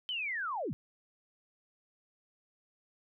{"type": "linear sweep", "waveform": "sine", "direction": "down", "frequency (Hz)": [3113, 99.1], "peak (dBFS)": -33, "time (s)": [0.09, 0.73], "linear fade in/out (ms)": 0, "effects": []}